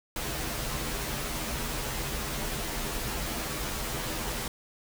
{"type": "noise with comb filter", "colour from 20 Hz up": "pink", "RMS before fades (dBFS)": -33, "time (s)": [0.16, 4.48], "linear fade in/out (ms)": 2, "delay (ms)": 11, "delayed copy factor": -0.9, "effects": []}